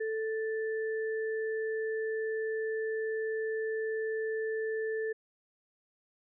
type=tone pair together; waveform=sine; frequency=440.6 / 1760 Hz; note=A4 / A6; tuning=+2 / 0 cents; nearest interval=2 octaves; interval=2398 cents; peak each=-31 / -40 dBFS; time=0-5.13 s; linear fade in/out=10 ms; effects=none